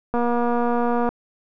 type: click train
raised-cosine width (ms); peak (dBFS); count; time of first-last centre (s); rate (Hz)
1; -10; 228; 0.14-1.09; 239
effects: none